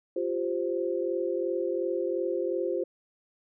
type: chord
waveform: sine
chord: F suspended second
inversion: none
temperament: equal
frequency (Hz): 349.2 / 392 / 523.3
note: F4 / G4 / C5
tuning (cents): 0 / 0 / 0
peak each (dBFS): -30 / -32 / -31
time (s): 0.16-2.84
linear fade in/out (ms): 5
effects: none